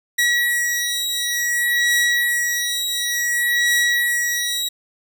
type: beating tone pair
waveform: sawtooth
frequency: 1921 / 1921.56 Hz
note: B6 / B6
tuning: -48 / -48 cents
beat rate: 0.56 Hz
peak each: -17 dBFS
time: 0.18-4.69 s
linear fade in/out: 10 ms
effects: none